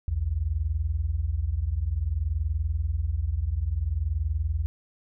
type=tone pair together; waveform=sine; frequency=61.86 / 82.41 Hz; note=B1 / E2; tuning=+3 / 0 cents; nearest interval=perfect fourth; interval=497 cents; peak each=-28 / -26 dBFS; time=0.08-4.66 s; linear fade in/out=0 ms; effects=none